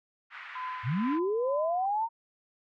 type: band-pass noise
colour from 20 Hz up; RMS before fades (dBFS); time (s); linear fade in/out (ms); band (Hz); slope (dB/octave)
white; -44; 0.3-1.2; 50; 1200 to 2100; 24
type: tone with tremolo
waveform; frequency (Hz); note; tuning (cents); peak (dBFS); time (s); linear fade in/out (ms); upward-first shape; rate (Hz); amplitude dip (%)
sine; 1014; B5; +45; -33; 0.55-1.86; 5; sine; 2.2; 75
type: linear sweep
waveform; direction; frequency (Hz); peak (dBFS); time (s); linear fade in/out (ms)
sine; up; 98 to 932.3; -26; 0.83-2.09; 50
effects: none